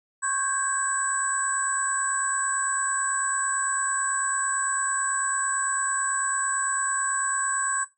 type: tone cluster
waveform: sine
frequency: 1092 / 1560 / 1629 / 7960 Hz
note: C#6 / G6 / G#6 / B8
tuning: -26 / -9 / -34 / +13 cents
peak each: -30 / -33 / -31 / -27 dBFS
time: 0.22-7.85 s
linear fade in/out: 20 ms
effects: noise-tail reverb RT60 0.2 s tail -17 dB re dry